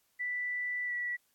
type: tone with pitch glide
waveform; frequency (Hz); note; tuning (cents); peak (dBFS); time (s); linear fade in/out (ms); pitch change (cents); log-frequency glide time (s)
sine; 1975 to 1948.9; B6 to B6; 0 to -23; -32; 0.19-1.17; 20; -23; 0.85-0.93
effects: white hiss -73 dBFS RMS until 1.34 s + AAC 64 kbps